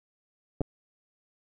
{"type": "clicks", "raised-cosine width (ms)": 2, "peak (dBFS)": -16, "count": 2, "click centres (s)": [0.608, 0.615], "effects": []}